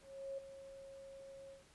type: tone with ADSR envelope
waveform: sine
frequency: 545 Hz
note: C#5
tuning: 29 cents flat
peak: -40 dBFS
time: 0.01-1.64 s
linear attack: 370 ms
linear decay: 7 ms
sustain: -11 dB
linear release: 130 ms
effects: pink hiss -66 dBFS RMS until 1.74 s + resampled to 24000 Hz